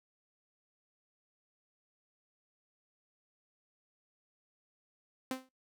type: tone with exponential decay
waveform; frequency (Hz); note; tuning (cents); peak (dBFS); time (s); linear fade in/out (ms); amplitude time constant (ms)
sawtooth; 260; C4; -11; -27; 5.31-5.49; 2; 37
effects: noise-tail reverb RT60 0.2 s tail -22 dB re dry